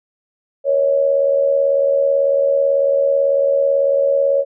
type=tone with amplitude modulation; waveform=sine; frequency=554.4 Hz; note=C#5; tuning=in tune; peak=-9 dBFS; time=0.64-4.45 s; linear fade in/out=50 ms; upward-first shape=sine; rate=78.1 Hz; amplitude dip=65%; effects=none